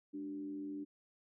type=tone with frequency modulation; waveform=sine; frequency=293.7 Hz; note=D4; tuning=in tune; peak=-40 dBFS; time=0.13-0.85 s; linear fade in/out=20 ms; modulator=86.5 Hz; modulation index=0.46; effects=none